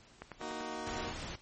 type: click train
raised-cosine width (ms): 0.5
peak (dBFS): -28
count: 5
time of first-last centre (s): 0.22-0.608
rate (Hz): 10.3
type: chord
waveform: 15% pulse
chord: D# minor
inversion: second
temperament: just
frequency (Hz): 233.3 / 311.1 / 373.4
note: A#3 / D#4 / F#4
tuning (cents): +2 / 0 / +16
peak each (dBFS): -37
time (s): 0.39-1.14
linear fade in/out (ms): 50
type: noise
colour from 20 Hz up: pink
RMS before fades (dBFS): -42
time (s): 0.86-1.36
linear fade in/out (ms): 10
effects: pink hiss -60 dBFS RMS until 1.41 s + MP3 32 kbps